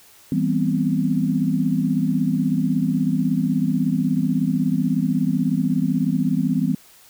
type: chord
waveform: sine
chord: C major seventh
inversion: first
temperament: just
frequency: 163.52 / 196.22 / 245.3 / 261.6 Hz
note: E3 / G3 / B3 / C4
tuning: -14 / +2 / -12 / 0 cents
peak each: -23 dBFS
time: 0.32-6.75 s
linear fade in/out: 2 ms
effects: white hiss -50 dBFS RMS until 7.09 s